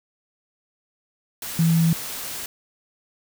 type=tone in noise; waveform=sine; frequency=164.81 Hz; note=E3; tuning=in tune; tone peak=-15 dBFS; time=1.59-1.93 s; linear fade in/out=2 ms; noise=white; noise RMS=-32 dBFS; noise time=1.42-2.46 s; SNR=+14 dB; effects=none